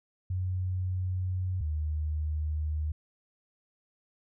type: tone pair in turn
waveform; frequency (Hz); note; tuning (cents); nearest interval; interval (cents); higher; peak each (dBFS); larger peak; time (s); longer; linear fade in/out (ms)
sine; 92 / 76.71; F#2 / D#2; -9 / -24; minor third; 315; first; -28; neither; 0.3-1.61 / 1.61-2.92; neither; 5
effects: none